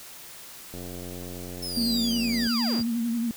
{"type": "click train", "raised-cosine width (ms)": 2, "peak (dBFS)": -26, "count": 155, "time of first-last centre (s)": [0.74, 2.468], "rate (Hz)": 89.1}
{"type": "linear sweep", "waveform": "sawtooth", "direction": "down", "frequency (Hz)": [5340, 38], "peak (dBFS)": -29, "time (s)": [1.62, 2.82], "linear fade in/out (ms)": 10}
{"type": "tone with tremolo", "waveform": "triangle", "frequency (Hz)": 4780, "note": "D8", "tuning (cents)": 30, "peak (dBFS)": -26, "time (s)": [1.75, 2.83], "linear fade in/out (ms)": 10, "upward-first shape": "sine", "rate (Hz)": 1.5, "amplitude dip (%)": 40}
{"type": "tone with vibrato", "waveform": "sine", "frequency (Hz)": 233.1, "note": "A#3", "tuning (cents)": 0, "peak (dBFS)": -24, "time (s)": [1.77, 3.31], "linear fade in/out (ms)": 0, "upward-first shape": "sine", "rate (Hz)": 11, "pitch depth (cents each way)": 48}
{"effects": ["white hiss -44 dBFS RMS until 3.36 s"]}